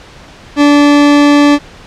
40% pulse tone, 290 Hz, D4, 22 cents flat, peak -3 dBFS, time 0.56-1.59 s, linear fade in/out 50 ms, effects pink hiss -35 dBFS RMS until 1.86 s + low-pass 5000 Hz 12 dB/octave

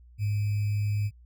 sine tone with sample-and-hold, 103.83 Hz, G#2, in tune, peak -24 dBFS, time 0.18-1.11 s, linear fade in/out 50 ms, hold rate 2450 Hz, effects added 60 Hz sine -50 dBFS peak until 1.25 s

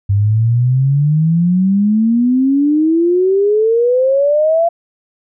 sine exponential sweep, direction up, 98 to 687 Hz, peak -9 dBFS, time 0.09-4.69 s, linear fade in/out 10 ms, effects none

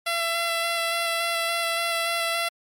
10% pulse tone with vibrato, 674 Hz, E5, 38 cents sharp, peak -15 dBFS, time 0.06-2.49 s, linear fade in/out 10 ms, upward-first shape square, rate 3.5 Hz, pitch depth 11 cents each way, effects MP3 64 kbps

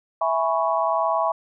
sine chord, C# minor seventh, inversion first, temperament equal, 659.3 / 830.6 / 987.8 / 1108.7 Hz, E5 / G#5 / B5 / C#6, 0 / 0 / 0 / 0 cents, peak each -23 / -26 / -25 / -25 dBFS, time 0.21-1.32 s, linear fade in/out 5 ms, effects none

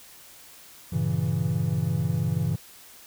triangle chord, G diminished seventh, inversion none, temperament equal, 98 / 116.54 / 138.59 / 164.81 Hz, G2 / Bb2 / Db3 / Fb3, 0 / 0 / 0 / 0 cents, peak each -28 / -28 / -26 / -25 dBFS, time 0.92-2.56 s, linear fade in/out 10 ms, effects white hiss -49 dBFS RMS until 3.06 s

